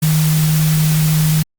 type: tone in noise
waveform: sine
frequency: 155.56 Hz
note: D#3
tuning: in tune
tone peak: -11 dBFS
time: 0.02-1.43 s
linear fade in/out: 10 ms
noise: white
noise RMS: -23 dBFS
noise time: 0.02-1.43 s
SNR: +9 dB
effects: Opus 48 kbps